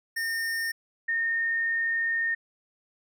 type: tone pair in turn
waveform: square / sine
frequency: 1823 / 1832.8 Hz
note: A#6 / A#6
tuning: -39 / -30 cents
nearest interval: unison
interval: 9 cents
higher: second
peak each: -28 / -24 dBFS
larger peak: second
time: 0.16-0.72 / 1.08-2.35 s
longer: second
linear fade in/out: 10 ms
effects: none